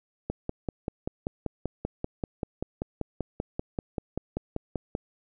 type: click train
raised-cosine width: 2 ms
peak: -16 dBFS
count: 25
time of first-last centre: 0.3-4.951 s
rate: 5.16 Hz
effects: none